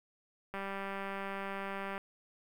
click train, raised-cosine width 0.5 ms, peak -25 dBFS, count 283, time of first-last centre 0.54-1.979 s, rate 196 Hz, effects 9-bit

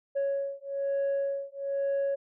sine beating tone pair, 554.4 / 555.5 Hz, C#5 / C#5, 0 / +4 cents, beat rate 1.1 Hz, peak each -29 dBFS, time 0.15-2.16 s, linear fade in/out 20 ms, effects tanh soft clip ceiling -24 dBFS

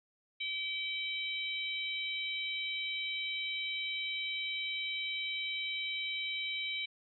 harmonic tone, 770 Hz, G5, 31 cents flat, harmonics 3 / 4 / 5, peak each -37 / -40 / -40 dBFS, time 0.4-6.86 s, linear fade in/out 10 ms, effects none

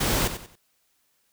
pink noise with echo, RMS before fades -24 dBFS, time 0-0.28 s, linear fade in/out 10 ms, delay 93 ms, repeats 3, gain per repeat -10 dB, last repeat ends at 0.559 s, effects white hiss -69 dBFS RMS until 1.32 s

